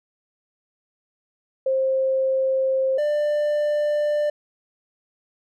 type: tone pair in turn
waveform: sine / triangle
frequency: 529 / 593.8 Hz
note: C5 / D5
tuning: +19 / +19 cents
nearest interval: major second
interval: 200 cents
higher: second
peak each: -18 / -17 dBFS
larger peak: second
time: 1.66-2.98 / 2.98-4.3 s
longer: neither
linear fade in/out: 5 ms
effects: none